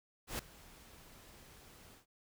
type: noise with ADSR envelope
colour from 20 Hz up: pink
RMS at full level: -37 dBFS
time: 0.27-2.06 s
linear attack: 120 ms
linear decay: 4 ms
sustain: -21 dB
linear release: 120 ms
effects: none